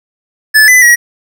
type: tone with pitch steps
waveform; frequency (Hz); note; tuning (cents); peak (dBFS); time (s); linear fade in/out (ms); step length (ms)
square; 1735 / 2005 / 1910; A6 / B6 / A#6; -25 / +26 / +42; -3; 0.54-0.96; 20; 140
effects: none